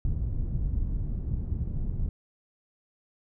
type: low-pass noise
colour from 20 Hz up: pink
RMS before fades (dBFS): -29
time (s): 0.05-2.09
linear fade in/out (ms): 2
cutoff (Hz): 120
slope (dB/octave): 12
effects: none